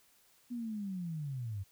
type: linear sweep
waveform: sine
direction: down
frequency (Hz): 246.9 to 92.5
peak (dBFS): -36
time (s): 0.5-1.64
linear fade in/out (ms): 20
effects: white hiss -67 dBFS RMS until 1.71 s